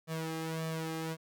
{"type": "tone with flanger", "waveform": "sawtooth", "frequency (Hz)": 161.2, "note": "E3", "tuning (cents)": -38, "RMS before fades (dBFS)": -37, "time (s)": [0.07, 1.17], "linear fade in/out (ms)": 50, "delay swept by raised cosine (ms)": [1.7, 2.47], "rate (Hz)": 1.7, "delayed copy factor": 0.75, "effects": []}